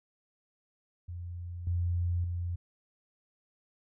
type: tone with level steps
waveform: sine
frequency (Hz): 87.31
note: F2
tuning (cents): 0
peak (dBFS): -37 / -27 / -31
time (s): 1.08-2.56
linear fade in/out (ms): 10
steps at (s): 1.67 / 2.24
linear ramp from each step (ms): 2
effects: none